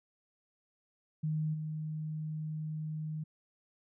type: tone with level steps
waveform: sine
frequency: 155.1 Hz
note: D#3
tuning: 5 cents flat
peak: -30 / -35 dBFS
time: 1.23-3.24 s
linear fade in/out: 10 ms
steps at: 1.53 s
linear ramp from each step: 20 ms
effects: none